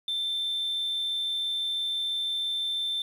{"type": "tone", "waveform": "sine", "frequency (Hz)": 3557, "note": "A7", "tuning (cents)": 18, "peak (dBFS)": -25, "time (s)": [0.08, 3.02], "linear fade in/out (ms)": 2, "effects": ["tanh soft clip ceiling -25 dBFS", "9-bit"]}